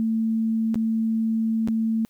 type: tone with dropouts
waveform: sine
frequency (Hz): 223.5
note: A3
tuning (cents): +27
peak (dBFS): -20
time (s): 0-2.05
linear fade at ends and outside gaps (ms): 0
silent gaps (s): 0.744-0.756 / 1.675-1.685
effects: white hiss -65 dBFS RMS until 2.09 s